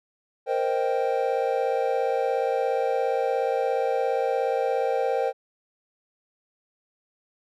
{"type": "chord", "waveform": "triangle", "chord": "C minor seventh", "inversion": "third", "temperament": "equal", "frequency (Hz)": [466.2, 523.3, 622.3, 784], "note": ["Bb4", "C5", "Eb5", "G5"], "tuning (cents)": [0, 0, 0, 0], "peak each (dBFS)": [-25, -24, -30, -26], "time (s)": [0.46, 5.33], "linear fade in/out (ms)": 50, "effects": []}